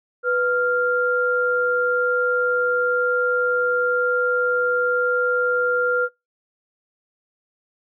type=tone pair together; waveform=sine; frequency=493.9 / 1394.9 Hz; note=B4 / F6; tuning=0 / -2 cents; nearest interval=octave + tritone; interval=1798 cents; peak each=-20 dBFS; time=0.23-6.09 s; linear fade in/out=50 ms; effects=noise-tail reverb RT60 0.2 s tail -22 dB re dry